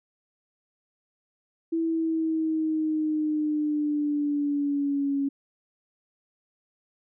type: exponential sweep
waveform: sine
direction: down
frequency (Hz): 329.6 to 277.2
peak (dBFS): -23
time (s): 1.72-5.29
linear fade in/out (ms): 10
effects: none